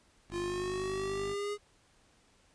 10% pulse tone, 50.3 Hz, G1, 45 cents sharp, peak -34 dBFS, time 0.28-1.36 s, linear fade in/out 50 ms
square linear sweep, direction up, 345.3 to 415.3 Hz, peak -34 dBFS, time 0.31-1.58 s, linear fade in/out 50 ms
effects pink hiss -66 dBFS RMS until 2.54 s + resampled to 22050 Hz

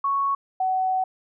sine tone pair in turn, 1108.7 / 750.9 Hz, C#6 / F#5, 0 / +25 cents, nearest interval perfect fifth, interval 675 cents, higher first, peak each -20 dBFS, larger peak neither, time 0.04-0.35 / 0.6-1.04 s, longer second, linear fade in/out 5 ms, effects none

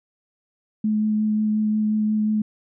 sine tone with vibrato, 214.1 Hz, A3, 47 cents flat, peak -18 dBFS, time 0.84-2.42 s, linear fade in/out 5 ms, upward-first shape sine, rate 5.6 Hz, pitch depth 10 cents each way, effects none

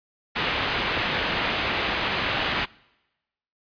white low-pass noise, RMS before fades -26 dBFS, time 0.35-2.66 s, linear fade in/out 20 ms, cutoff 3300 Hz, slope 24 dB/octave, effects noise-tail reverb RT60 1.0 s tail -24 dB re dry + resampled to 11025 Hz

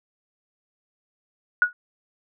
sine tone with exponential decay, 1458 Hz, F#6, 26 cents flat, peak -10 dBFS, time 1.62-1.73 s, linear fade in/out 1 ms, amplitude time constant 23 ms, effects none

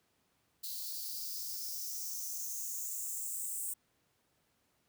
violet noise with high-pass filter sweep, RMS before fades -40 dBFS, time 0.63-3.74 s, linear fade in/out 10 ms, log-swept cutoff 4200 to 8400 Hz, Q 5.5, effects pink hiss -75 dBFS RMS until 4.88 s + high-pass 80 Hz 12 dB/octave

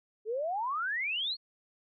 sine exponential sweep, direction up, 415.3 to 4435 Hz, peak -30 dBFS, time 0.25-1.37 s, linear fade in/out 50 ms, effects none

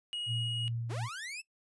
triangle tone, 2890 Hz, F#7, 41 cents flat, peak -33 dBFS, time 0.13-0.68 s, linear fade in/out 0 ms
sine tone with tremolo, 116.54 Hz, A#2, in tune, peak -32 dBFS, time 0.26-1.09 s, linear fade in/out 50 ms, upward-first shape sine, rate 2.7 Hz, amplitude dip 35%
sawtooth linear sweep, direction up, 245.6 to 2698 Hz, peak -36 dBFS, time 0.89-1.42 s, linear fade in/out 20 ms
effects noise-tail reverb RT60 0.1 s tail -20 dB re dry + resampled to 24000 Hz

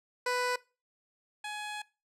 15% pulse tone pair in turn, 495.8 / 840.1 Hz, B4 / G#5, +7 / +20 cents, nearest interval major sixth, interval 913 cents, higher second, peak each -22 / -30 dBFS, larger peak first, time 0.26-0.56 / 1.44-1.82 s, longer second, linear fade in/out 5 ms, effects noise-tail reverb RT60 0.3 s tail -21 dB re dry + low-pass 9000 Hz 12 dB/octave

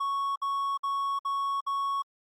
triangle tone bursts, 1108.7 Hz, C#6, in tune, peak -25 dBFS, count 5, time 0-2.024 s, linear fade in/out 10 ms, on 360 ms, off 56 ms, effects Opus 48 kbps

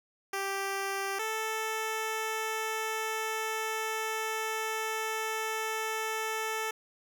10% pulse tone pair in turn, 392 / 440 Hz, G4 / A4, 0 / 0 cents, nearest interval major second, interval 200 cents, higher second, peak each -23 dBFS, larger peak neither, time 0.33-1.19 / 1.19-6.71 s, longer second, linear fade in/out 5 ms, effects none

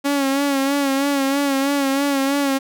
sawtooth tone with vibrato, 277.2 Hz, C#4, in tune, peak -13 dBFS, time 0.04-2.59 s, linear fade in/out 20 ms, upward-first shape sine, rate 3.1 Hz, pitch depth 49 cents each way, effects none

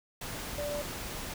sine tone in noise, 584 Hz, D5, 10 cents flat, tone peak -33 dBFS, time 0.58-0.82 s, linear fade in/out 5 ms, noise pink, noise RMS -39 dBFS, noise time 0.21-1.34 s, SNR +3 dB, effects none

